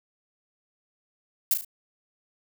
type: noise with echo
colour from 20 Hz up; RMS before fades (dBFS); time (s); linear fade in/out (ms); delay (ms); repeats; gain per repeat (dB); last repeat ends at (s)
violet; -21; 1.51-1.54; 2; 36; 3; -7; 1.648
effects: none